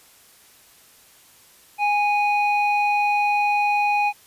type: tone with low-pass filter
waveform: square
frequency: 825 Hz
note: G#5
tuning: 12 cents flat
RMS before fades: -20 dBFS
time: 1.78-4.13 s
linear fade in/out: 50 ms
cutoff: 2100 Hz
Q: 4.7
effects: white hiss -52 dBFS RMS until 4.26 s + resampled to 32000 Hz